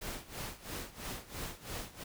pink noise with tremolo, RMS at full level -40 dBFS, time 0.01-2.04 s, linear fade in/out 10 ms, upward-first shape sine, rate 3 Hz, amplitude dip 85%, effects none

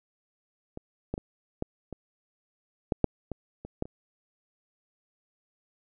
clicks, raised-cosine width 2 ms, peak -24 / -17 / -22 / -16 / -24 / -11 / -7 / -20 / -26 / -15 / -30 dBFS, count 11, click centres 0.774 / 1.14 / 1.179 / 1.624 / 1.927 / 2.922 / 3.043 / 3.317 / 3.65 / 3.824 / 3.855 s, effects none

